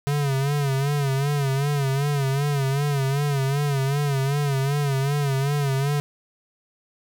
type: tone with vibrato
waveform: square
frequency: 140 Hz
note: C#3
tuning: 18 cents sharp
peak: -21 dBFS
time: 0.07-6 s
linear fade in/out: 0 ms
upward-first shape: sine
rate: 2.6 Hz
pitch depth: 78 cents each way
effects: none